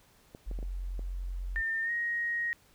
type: clicks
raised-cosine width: 2 ms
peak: -31 dBFS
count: 5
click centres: 0.349 / 0.513 / 0.589 / 0.628 / 0.993 s
type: tone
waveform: sine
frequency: 45.11 Hz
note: F#1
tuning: 43 cents flat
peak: -33 dBFS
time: 0.46-1.62 s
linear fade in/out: 20 ms
type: tone with pitch glide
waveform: sine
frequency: 1806 to 1879.4 Hz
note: A6 to A#6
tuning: +45 to +14 cents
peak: -29 dBFS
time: 1.56-2.53 s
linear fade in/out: 0 ms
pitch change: +69 cents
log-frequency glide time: 1.83-1.91 s
effects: pink hiss -63 dBFS RMS until 2.74 s